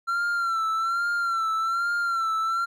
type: tone with vibrato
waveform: triangle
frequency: 1360 Hz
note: F6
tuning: 46 cents flat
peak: -21 dBFS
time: 0.07-2.66 s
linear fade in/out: 20 ms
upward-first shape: sine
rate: 1.2 Hz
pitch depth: 57 cents each way
effects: none